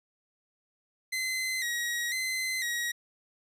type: tone with vibrato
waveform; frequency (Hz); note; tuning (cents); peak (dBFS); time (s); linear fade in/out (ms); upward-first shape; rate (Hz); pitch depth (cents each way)
sawtooth; 1975.5; B6; 0; -26; 1.12-2.92; 10; square; 1; 66
effects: resampled to 32000 Hz